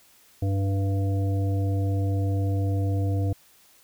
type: harmonic tone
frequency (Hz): 98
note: G2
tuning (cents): 0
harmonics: 1 / 3 / 5 / 7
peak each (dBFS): -22 / -32 / -36 / -39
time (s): 0.42-3.33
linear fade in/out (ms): 5
effects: white hiss -57 dBFS RMS until 3.83 s